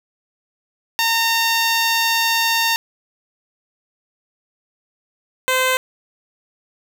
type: tone pair in turn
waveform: 10% pulse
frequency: 915 / 515.3 Hz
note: A#5 / C5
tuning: -32 / -27 cents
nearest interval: minor seventh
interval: 995 cents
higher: first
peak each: -7 / -7 dBFS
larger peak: neither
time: 0.99-2.76 / 5.48-5.77 s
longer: first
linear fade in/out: 0 ms
effects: none